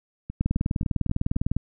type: two click trains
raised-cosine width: 5 ms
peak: -11 / -20 dBFS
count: 24 / 5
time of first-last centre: 0.41-1.566 / 0.3-1.361 s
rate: 19.9 / 3.77 Hz
effects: none